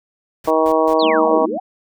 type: noise bursts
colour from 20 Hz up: pink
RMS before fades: -37 dBFS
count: 3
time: 0.44-0.938 s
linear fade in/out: 5 ms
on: 66 ms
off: 150 ms
type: harmonic tone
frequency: 158.9 Hz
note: D#3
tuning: 37 cents sharp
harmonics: 2 / 3 / 4 / 5 / 6 / 7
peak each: -20 / -17 / -17 / -23 / -21 / -22 dBFS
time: 0.47-1.46 s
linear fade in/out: 10 ms
type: exponential two-way sweep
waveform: sine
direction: down then up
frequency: 4688 to 261.6 to 812 Hz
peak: -21 dBFS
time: 0.99-1.6 s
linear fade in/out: 10 ms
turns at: 1.43 s
type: chord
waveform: sine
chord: Ab suspended second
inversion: none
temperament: equal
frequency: 207.7 / 233.1 / 311.1 Hz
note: Ab3 / Bb3 / Eb4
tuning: 0 / 0 / 0 cents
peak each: -32 / -30 / -26 dBFS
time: 1.02-1.58 s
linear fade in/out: 10 ms
effects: none